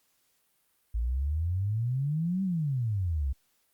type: exponential two-way sweep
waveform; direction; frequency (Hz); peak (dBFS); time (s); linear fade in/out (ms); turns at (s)
sine; up then down; 54.2 to 196 to 63.5; -26; 0.94-3.33; 10; 2.43
effects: white hiss -71 dBFS RMS until 3.73 s + Opus 48 kbps